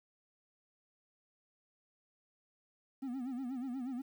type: tone with vibrato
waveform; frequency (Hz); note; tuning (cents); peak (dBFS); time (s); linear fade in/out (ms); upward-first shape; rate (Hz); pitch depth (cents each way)
triangle; 255.8; C4; -39; -35; 3.02-4.02; 10; sine; 8.3; 120
effects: 11-bit